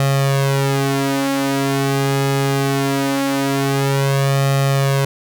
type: tone with flanger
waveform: sawtooth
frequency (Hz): 137.5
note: C#3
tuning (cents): -14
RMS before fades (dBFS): -17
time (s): 0-5.05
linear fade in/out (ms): 2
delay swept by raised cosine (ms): 1.6 to 4.9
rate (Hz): 0.22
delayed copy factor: +0.85
effects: none